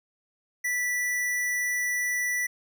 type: tone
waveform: square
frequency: 1967 Hz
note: B6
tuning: 7 cents flat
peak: -26 dBFS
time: 0.64-2.47 s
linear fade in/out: 10 ms
effects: none